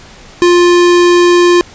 square tone, 351 Hz, F4, 9 cents sharp, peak -5 dBFS, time 0.42-1.61 s, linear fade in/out 0 ms, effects pink hiss -36 dBFS RMS until 1.74 s + resampled to 16000 Hz

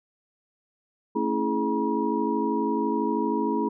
sine tone cluster, 223.8 / 276.3 / 329.8 / 421.8 / 959 Hz, A3 / C#4 / E4 / G#4 / A#5, +30 / -6 / +1 / +27 / +49 cents, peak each -29 dBFS, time 1.15-3.69 s, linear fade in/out 10 ms, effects none

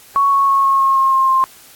sine tone with pitch steps, 1113 / 1104.7 / 1096.4 / 1088.2 / 1080.1 / 1072 / 1064 / 1056 Hz, C#6 / C#6 / C#6 / C#6 / C#6 / C6 / C6 / C6, +7 / -6 / -19 / -32 / -45 / +42 / +29 / +16 cents, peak -10 dBFS, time 0.16-1.44 s, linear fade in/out 0 ms, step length 160 ms, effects white hiss -43 dBFS RMS until 1.75 s + AAC 64 kbps

